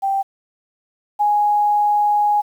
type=tone pair in turn; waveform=sine; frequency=784 / 830.6 Hz; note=G5 / G#5; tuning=0 / 0 cents; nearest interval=minor second; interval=100 cents; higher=second; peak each=-16 / -13 dBFS; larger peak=second; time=0.02-0.23 / 1.19-2.42 s; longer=second; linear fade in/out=20 ms; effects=8-bit